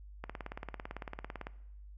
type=click train; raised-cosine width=0.5 ms; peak=-25 dBFS; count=23; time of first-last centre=0.24-1.469 s; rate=17.9 Hz; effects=noise-tail reverb RT60 0.8 s tail -19 dB re dry + added 50 Hz sine -48 dBFS peak until 1.97 s